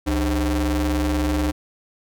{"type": "ring-modulated tone", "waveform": "45% pulse", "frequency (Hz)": 116.54, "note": "A#2", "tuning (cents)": 0, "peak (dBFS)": -16, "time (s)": [0.06, 1.52], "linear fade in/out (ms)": 20, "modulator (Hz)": 185, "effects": []}